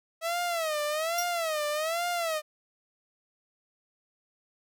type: tone with vibrato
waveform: sawtooth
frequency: 646 Hz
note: E5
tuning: 35 cents flat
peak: -24 dBFS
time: 0.21-2.42 s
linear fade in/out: 50 ms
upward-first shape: sine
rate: 1.2 Hz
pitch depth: 150 cents each way
type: tone with exponential decay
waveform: sawtooth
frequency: 5650 Hz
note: F8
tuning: 19 cents sharp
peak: -23 dBFS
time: 1.18-1.33 s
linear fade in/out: 5 ms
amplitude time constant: 31 ms
effects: none